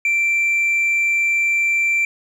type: tone with hard clipping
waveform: triangle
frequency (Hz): 2349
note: D7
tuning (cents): 0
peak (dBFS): -14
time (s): 0.05-2.05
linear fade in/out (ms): 2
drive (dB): 1
effects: none